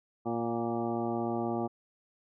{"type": "harmonic tone with a mistuned harmonic", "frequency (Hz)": 116.54, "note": "A#2", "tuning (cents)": 0, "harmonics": [1, 2, 3, 4, 5, 6, 7, 8, 10], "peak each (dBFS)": [-41, -34, -34, -42, -41, -38, -39, -47, -45], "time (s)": [0.25, 1.68], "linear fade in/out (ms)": 20, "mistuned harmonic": 6, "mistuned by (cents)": 24, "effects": []}